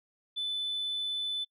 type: tone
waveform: sine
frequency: 3504 Hz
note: A7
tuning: 8 cents flat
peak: -29 dBFS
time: 0.36-1.45 s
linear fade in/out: 20 ms
effects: noise-tail reverb RT60 0.1 s tail -25 dB re dry + tanh soft clip ceiling -28 dBFS